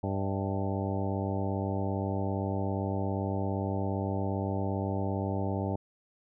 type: harmonic tone with a mistuned harmonic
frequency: 97.5 Hz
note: G2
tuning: 9 cents flat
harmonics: 1 / 2 / 3 / 4 / 5 / 6 / 7 / 8 / 9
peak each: -32 / -35 / -37 / -39 / -41 / -40 / -42 / -41 / -42 dBFS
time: 0.03-5.76 s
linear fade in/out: 5 ms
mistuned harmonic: 7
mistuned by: -77 cents
effects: none